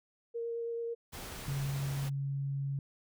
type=tone with vibrato; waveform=sine; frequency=465.3 Hz; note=A#4; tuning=3 cents flat; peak=-34 dBFS; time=0.34-0.95 s; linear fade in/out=20 ms; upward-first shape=sine; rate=9.2 Hz; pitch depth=9 cents each way
type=noise; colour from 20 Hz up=pink; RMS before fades=-44 dBFS; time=1.12-2.1 s; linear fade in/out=20 ms
type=tone; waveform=sine; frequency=138.59 Hz; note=C#3; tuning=in tune; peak=-32 dBFS; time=1.48-2.79 s; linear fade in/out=2 ms
effects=none